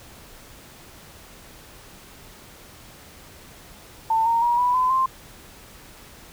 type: tone with pitch steps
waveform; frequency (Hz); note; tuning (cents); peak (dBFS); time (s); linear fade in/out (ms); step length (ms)
sine; 895 / 923.9 / 953.7 / 984.5 / 1016.3 / 1049.1; A5 / A#5 / A#5 / B5 / B5 / C6; +29 / -16 / +39 / -6 / +49 / +4; -17; 4.1-5.06; 5; 160
effects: pink hiss -46 dBFS RMS until 6.32 s